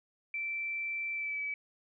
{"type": "tone with pitch glide", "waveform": "sine", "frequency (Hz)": [2336, 2292], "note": ["D7", "D7"], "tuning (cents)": [-10, -43], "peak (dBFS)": -33, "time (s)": [0.34, 1.54], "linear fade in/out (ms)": 2, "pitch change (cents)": -33, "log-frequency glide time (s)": [1.13, 1.41], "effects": []}